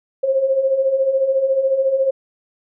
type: beating tone pair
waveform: sine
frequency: 523.3 / 537.3 Hz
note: C5 / C5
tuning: 0 / +46 cents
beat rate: 14 Hz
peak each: -22 / -15 dBFS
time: 0.23-2.11 s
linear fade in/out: 10 ms
effects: none